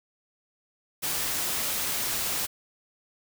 white noise, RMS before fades -29 dBFS, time 1.02-2.47 s, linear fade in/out 20 ms, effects none

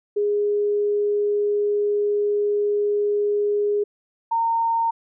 sine tone pair in turn, 412.7 / 917.2 Hz, G#4 / A#5, -11 / -28 cents, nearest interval octave + major second, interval 1383 cents, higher second, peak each -18 dBFS, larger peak neither, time 0.16-3.84 / 4.31-4.91 s, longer first, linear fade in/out 10 ms, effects none

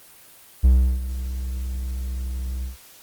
triangle tone with ADSR envelope, 63.5 Hz, B1, 49 cents sharp, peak -8 dBFS, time 0.63-2.77 s, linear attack 19 ms, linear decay 350 ms, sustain -15 dB, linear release 130 ms, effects white hiss -48 dBFS RMS until 3.02 s + Opus 32 kbps

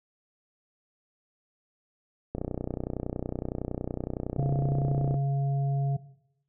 click train, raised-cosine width 2 ms, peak -18 dBFS, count 87, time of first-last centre 2.35-5.142 s, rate 30.8 Hz
harmonic tone, 138.59 Hz, C#3, in tune, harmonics 1 / 3 / 5, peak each -24 / -44 / -38 dBFS, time 4.38-5.97 s, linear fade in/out 10 ms
effects noise-tail reverb RT60 0.8 s tail -17 dB re dry

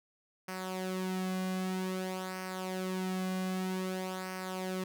sawtooth tone with flanger, 186.3 Hz, F#3, 12 cents sharp, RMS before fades -36 dBFS, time 0.48-4.84 s, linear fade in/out 5 ms, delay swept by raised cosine 0.27 to 2.27 ms, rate 0.52 Hz, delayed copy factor -0.6, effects none

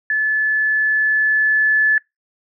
sine tone with level ramp, 1730 Hz, A6, 30 cents flat, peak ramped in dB -15 to -11 dBFS, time 0.1-1.98 s, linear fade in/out 2 ms, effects noise-tail reverb RT60 0.2 s tail -26 dB re dry

